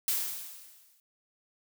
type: noise with exponential decay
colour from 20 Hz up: blue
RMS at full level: -27 dBFS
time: 0.08-1 s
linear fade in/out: 1 ms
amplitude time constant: 200 ms
effects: none